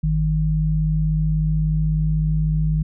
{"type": "tone pair together", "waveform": "sine", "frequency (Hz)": [51.91, 155.56], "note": ["G#1", "D#3"], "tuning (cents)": [0, 0], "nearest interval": "octave + perfect fifth", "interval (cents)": 1900, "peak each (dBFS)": [-21, -18], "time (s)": [0.03, 2.83], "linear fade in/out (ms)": 10, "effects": []}